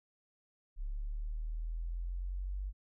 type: exponential sweep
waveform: sine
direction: up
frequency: 34.65 to 49.07 Hz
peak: -35 dBFS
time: 0.76-2.73 s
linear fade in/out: 50 ms
effects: none